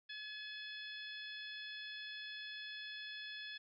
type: harmonic tone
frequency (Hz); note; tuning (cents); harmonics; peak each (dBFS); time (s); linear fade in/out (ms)
853; G#5; +46; 2 / 3 / 4 / 5 / 6; -49 / -54 / -49 / -57 / -57; 0.09-3.58; 10
effects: none